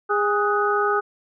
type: tone cluster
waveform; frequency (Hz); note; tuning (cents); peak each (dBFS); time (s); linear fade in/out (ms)
sine; 410.3 / 820 / 1252 / 1483; G#4 / G#5 / D#6 / F#6; -21 / -22 / +10 / +4; -22 / -26 / -22 / -26; 0.09-1.01; 20
effects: none